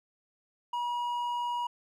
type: tone with hard clipping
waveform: sine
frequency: 963 Hz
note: B5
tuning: 44 cents flat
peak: -31 dBFS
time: 0.73-1.67 s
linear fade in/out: 5 ms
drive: 5 dB
effects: none